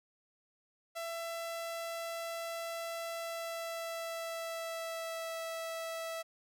sawtooth tone with pitch glide, 668 to 656.1 Hz, E5 to E5, +23 to -8 cents, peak -34 dBFS, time 0.95-6.23 s, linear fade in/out 20 ms, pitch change -31 cents, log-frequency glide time 3.15-5.4 s, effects none

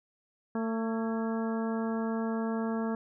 harmonic tone with a mistuned harmonic, 224.7 Hz, A3, 37 cents sharp, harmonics 1 / 2 / 3 / 4 / 5 / 6 / 7, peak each -30 / -36 / -40 / -42 / -44 / -46 / -47 dBFS, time 0.55-2.95 s, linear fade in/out 2 ms, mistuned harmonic 7, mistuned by +78 cents, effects none

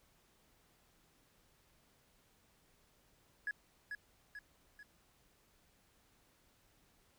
triangle tone with echo, 1681 Hz, G#6, 20 cents sharp, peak -32 dBFS, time 3.47-3.51 s, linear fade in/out 2 ms, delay 440 ms, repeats 3, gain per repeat -6 dB, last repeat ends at 4.83 s, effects tanh soft clip ceiling -33 dBFS + pink hiss -71 dBFS RMS until 7.18 s

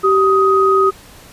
sine tone pair together, 386.6 / 1253.2 Hz, G4 / D#6, -24 / +12 cents, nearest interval octave + minor sixth, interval 2036 cents, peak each -12 dBFS, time 0.03-0.91 s, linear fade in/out 20 ms, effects pink hiss -41 dBFS RMS until 1.32 s + resampled to 32000 Hz

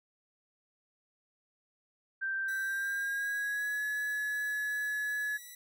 sine tone with pitch glide, 1568 to 1700.1 Hz, G6 to G#6, 0 to +40 cents, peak -31 dBFS, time 2.21-5.38 s, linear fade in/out 20 ms, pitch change +140 cents, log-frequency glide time 2.59-3.84 s
5% pulse tone with vibrato, 1951 Hz, B6, 22 cents flat, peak -37 dBFS, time 2.48-5.55 s, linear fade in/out 5 ms, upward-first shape triangle, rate 2.7 Hz, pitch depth 15 cents each way
effects none

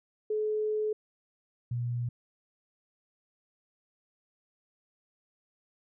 sine tone pair in turn, 428.1 / 120.55 Hz, A4 / B2, -47 / -41 cents, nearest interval octave + minor seventh, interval 2194 cents, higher first, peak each -27 / -29 dBFS, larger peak first, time 0.3-0.93 / 1.71-2.09 s, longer first, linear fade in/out 5 ms, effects none

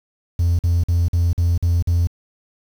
triangle tone bursts, 85.9 Hz, F2, 28 cents flat, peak -11 dBFS, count 7, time 0.39-2.072 s, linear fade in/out 5 ms, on 200 ms, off 47 ms, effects tanh soft clip ceiling -9 dBFS + 7-bit

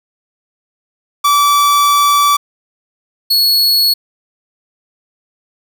45% pulse tone pair in turn, 1156 / 4364 Hz, D6 / C#8, -28 / -28 cents, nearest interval octave + major seventh, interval 2300 cents, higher second, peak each -8 dBFS, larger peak neither, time 1.24-2.37 / 3.3-3.94 s, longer first, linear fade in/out 10 ms, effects none

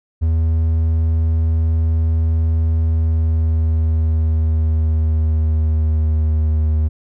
triangle tone with pitch glide, 80.7 to 77.55 Hz, E2 to D#2, -36 to -5 cents, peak -11 dBFS, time 0.21-6.89 s, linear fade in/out 20 ms, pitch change -69 cents, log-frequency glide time 2.81-6.76 s, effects none

